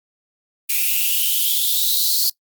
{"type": "noise with high-pass filter sweep", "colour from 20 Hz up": "violet", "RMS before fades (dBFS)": -18, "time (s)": [0.69, 2.3], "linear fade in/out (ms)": 10, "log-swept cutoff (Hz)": [2400, 4500], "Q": 9, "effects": ["noise-tail reverb RT60 0.1 s tail -21 dB re dry", "Opus 24 kbps"]}